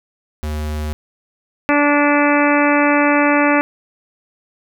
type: tone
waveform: square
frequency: 76 Hz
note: D#2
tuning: 40 cents flat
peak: -21 dBFS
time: 0.43-0.93 s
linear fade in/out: 0 ms
type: harmonic tone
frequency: 290.7 Hz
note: D4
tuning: 18 cents flat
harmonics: 1 / 2 / 3 / 4 / 5 / 6 / 7 / 8 / 9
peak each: -15 / -18 / -20 / -21 / -22 / -23 / -23 / -24 / -25 dBFS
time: 1.69-3.61 s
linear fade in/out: 0 ms
effects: none